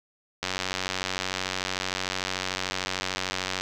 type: click train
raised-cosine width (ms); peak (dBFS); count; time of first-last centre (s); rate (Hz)
0.2; -10; 298; 0.43-3.61; 93.4
effects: none